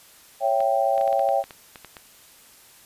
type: chord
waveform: sine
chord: C# diminished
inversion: none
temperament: equal with one note detuned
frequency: 554.4 / 669.2 / 784 Hz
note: C#5 / E5 / G5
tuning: 0 / +26 / 0 cents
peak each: -23 / -24 / -22 dBFS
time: 0.4-1.44 s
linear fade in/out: 50 ms
type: clicks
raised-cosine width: 0.3 ms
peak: -23 dBFS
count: 12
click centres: 0.605 / 0.979 / 1.012 / 1.077 / 1.128 / 1.194 / 1.289 / 1.44 / 1.508 / 1.758 / 1.847 / 1.968 s
effects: white hiss -51 dBFS RMS until 2.85 s + resampled to 32000 Hz